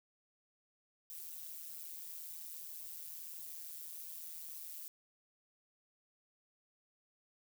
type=noise with amplitude modulation; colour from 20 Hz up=violet; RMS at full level=-44 dBFS; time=1.1-4.88 s; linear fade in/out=0 ms; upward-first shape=sine; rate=161 Hz; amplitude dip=85%; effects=none